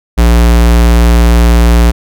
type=tone; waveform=square; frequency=58.5 Hz; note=A#1; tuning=7 cents sharp; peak=-4 dBFS; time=0.17-1.92 s; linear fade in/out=20 ms; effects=none